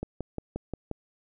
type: click train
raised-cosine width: 2 ms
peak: -19 dBFS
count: 6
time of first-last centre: 0.03-0.913 s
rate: 5.66 Hz
effects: none